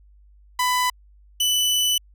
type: tone pair in turn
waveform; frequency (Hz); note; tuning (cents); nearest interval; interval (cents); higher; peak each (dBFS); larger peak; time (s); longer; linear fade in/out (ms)
sawtooth; 998 / 2985; B5 / F#7; +18 / +15; octave + perfect fifth; 1897; second; -15 / -15; neither; 0.59-0.9 / 1.4-1.98; second; 5
effects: added 50 Hz sine -49 dBFS peak until 2.14 s